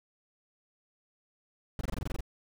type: noise bursts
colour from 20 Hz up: brown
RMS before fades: -32 dBFS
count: 10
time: 1.79-2.207 s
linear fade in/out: 2 ms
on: 21 ms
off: 23 ms
effects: none